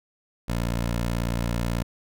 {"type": "tone", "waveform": "15% pulse", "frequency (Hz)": 58.27, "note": "A#1", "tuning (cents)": 0, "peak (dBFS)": -18, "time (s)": [0.48, 1.83], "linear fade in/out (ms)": 10, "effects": []}